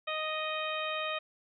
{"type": "harmonic tone", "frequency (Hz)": 622.3, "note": "D#5", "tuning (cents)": 0, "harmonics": [1, 2, 3, 4, 5, 6], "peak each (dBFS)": [-37, -37, -42, -38, -42, -42], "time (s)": [0.07, 1.19], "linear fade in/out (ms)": 10, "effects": []}